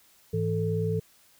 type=tone cluster; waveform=sine; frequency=104.3 / 163.4 / 440.2 Hz; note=G#2 / E3 / A4; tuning=+8 / -15 / +1 cents; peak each=-29 dBFS; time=0.33-1 s; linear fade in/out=10 ms; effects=white hiss -60 dBFS RMS until 1.39 s